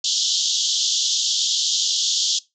pink band-pass noise, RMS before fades -21 dBFS, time 0.04-2.39 s, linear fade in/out 5 ms, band 3100 to 7100 Hz, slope 96 dB/octave, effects noise-tail reverb RT60 0.2 s tail -20 dB re dry

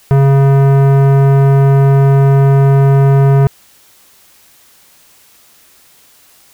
sine tone with tanh clipping, 137.5 Hz, C#3, 14 cents flat, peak -7 dBFS, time 0.11-3.47 s, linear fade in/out 0 ms, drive 17 dB, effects white hiss -46 dBFS RMS until 6.53 s

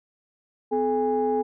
sine tone cluster, 253.9 / 429.1 / 817 Hz, B3 / A4 / G#5, +48 / -43 / -29 cents, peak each -28 / -22 / -26 dBFS, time 0.71-1.43 s, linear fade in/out 20 ms, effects tanh soft clip ceiling -13 dBFS

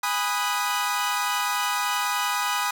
sawtooth chord, G# minor seventh, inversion none, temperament equal with one note detuned, 819.6 / 987.8 / 1244.5 / 1480 Hz, G#5 / B5 / D#6 / F#6, -23 / 0 / 0 / 0 cents, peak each -26 / -24 / -24 / -29 dBFS, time 0.03-2.71 s, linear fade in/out 5 ms, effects none

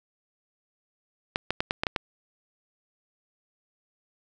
clicks, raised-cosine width 0.3 ms, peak -9 dBFS, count 7, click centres 1.359 / 1.506 / 1.605 / 1.709 / 1.835 / 1.868 / 1.962 s, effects none

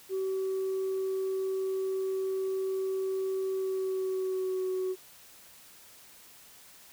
sine tone with pitch glide, 381.4 to 372.9 Hz, G4 to F#4, -47 to +14 cents, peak -27 dBFS, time 0.09-4.96 s, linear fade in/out 50 ms, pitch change -39 cents, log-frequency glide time 3.51-4.65 s, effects tanh soft clip ceiling -26 dBFS + white hiss -54 dBFS RMS until 6.92 s

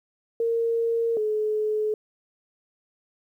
sine tone pair in turn, 461 / 428 Hz, A#4 / A4, -19 / -48 cents, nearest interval minor second, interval 129 cents, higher first, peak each -21 / -22 dBFS, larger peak first, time 0.4-1.17 / 1.17-1.94 s, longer neither, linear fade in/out 2 ms, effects 10-bit

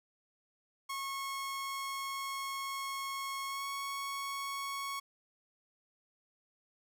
sawtooth tone with pitch glide, 1093 to 1107 Hz, C#6 to C#6, -25 to -3 cents, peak -33 dBFS, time 0.89-5 s, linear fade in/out 10 ms, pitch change +22 cents, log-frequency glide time 3.47-3.66 s, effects 12-bit

